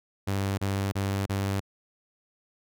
sawtooth tone bursts, 98.3 Hz, G2, 5 cents sharp, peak -22 dBFS, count 4, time 0.27-1.603 s, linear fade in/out 10 ms, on 310 ms, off 31 ms, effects none

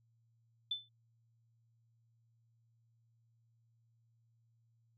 sine tone with exponential decay, 3520 Hz, A7, in tune, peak -31 dBFS, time 0.71-0.89 s, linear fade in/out 5 ms, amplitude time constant 37 ms, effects added 115 Hz sine -70 dBFS peak until 4.97 s

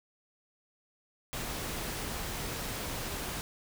pink noise, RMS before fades -37 dBFS, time 1.33-3.41 s, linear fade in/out 0 ms, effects none

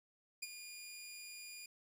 15% pulse tone with ADSR envelope, 2427 Hz, D#7, 44 cents flat, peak -32 dBFS, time 0.42-1.66 s, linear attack 10 ms, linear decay 30 ms, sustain -10 dB, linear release 4 ms, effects 11-bit

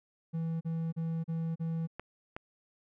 triangle tone bursts, 163.8 Hz, E3, 11 cents flat, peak -29 dBFS, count 5, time 0.33-1.874 s, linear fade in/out 20 ms, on 280 ms, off 36 ms
clicks, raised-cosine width 0.5 ms, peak -24 dBFS, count 2, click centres 1.996 / 2.365 s
effects none

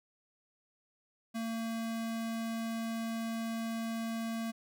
square tone, 227 Hz, A#3, 46 cents flat, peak -35 dBFS, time 1.34-4.52 s, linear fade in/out 20 ms, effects none

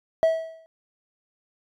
triangle tone with exponential decay, 649 Hz, E5, 27 cents flat, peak -11 dBFS, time 0.23-0.66 s, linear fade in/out 0 ms, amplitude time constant 93 ms, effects tanh soft clip ceiling -9 dBFS

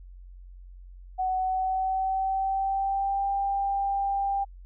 sine tone with pitch glide, 748 to 792.5 Hz, F#5 to G5, +19 to +19 cents, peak -24 dBFS, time 1.18-4.45 s, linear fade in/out 20 ms, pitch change +100 cents, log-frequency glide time 1.38-3.28 s, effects added 45 Hz sine -43 dBFS peak until 4.65 s

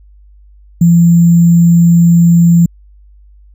sine tone with sample-and-hold, 170 Hz, F3, 46 cents flat, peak -3 dBFS, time 0.81-2.66 s, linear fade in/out 5 ms, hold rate 7350 Hz, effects added 50 Hz sine -38 dBFS peak until 3.54 s

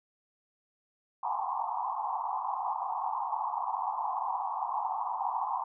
pink band-pass noise, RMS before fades -33 dBFS, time 1.23-5.64 s, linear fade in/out 5 ms, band 750 to 1100 Hz, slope 96 dB/octave, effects none

